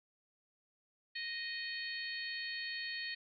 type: harmonic tone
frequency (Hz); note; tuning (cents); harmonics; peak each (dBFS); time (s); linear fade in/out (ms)
622.3; D#5; 0; 3 / 4 / 5 / 6 / 7; -42 / -46 / -49 / -50 / -44; 1.15-3.15; 10
effects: none